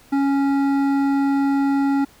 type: tone with hard clipping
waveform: sine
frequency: 277.2 Hz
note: C#4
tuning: in tune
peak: -18 dBFS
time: 0.12-2.05 s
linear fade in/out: 10 ms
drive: 11 dB
effects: pink hiss -51 dBFS RMS until 2.2 s